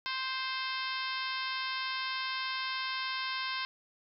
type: harmonic tone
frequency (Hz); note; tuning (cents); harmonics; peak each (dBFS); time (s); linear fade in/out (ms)
523.3; C5; 0; 2 / 3 / 4 / 5 / 6 / 7 / 8 / 9 / 10; -38 / -40 / -41 / -42 / -43 / -43 / -44 / -45 / -45; 0.06-3.65; 0
effects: none